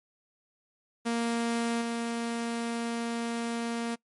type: tone with level steps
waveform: sawtooth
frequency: 233.1 Hz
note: A#3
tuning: in tune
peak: -23 / -26 dBFS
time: 1.05-3.96 s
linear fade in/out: 20 ms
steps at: 1.81 s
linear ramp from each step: 10 ms
effects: noise-tail reverb RT60 0.1 s tail -23 dB re dry + MP3 48 kbps